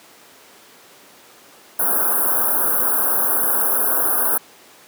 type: band-stop noise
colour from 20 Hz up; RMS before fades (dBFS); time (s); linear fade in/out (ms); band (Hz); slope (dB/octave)
white; -18; 1.79-4.38; 5; 1600 to 10000; 96
effects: pink hiss -46 dBFS RMS until 4.87 s + high-pass 300 Hz 12 dB/octave